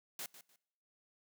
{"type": "noise with echo", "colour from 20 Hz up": "white", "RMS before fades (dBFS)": -43, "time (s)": [0.19, 0.26], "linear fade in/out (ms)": 2, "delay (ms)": 150, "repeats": 2, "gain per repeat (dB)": -13, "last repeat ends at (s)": 0.56, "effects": ["noise-tail reverb RT60 0.9 s tail -26 dB re dry", "high-pass 150 Hz 12 dB/octave"]}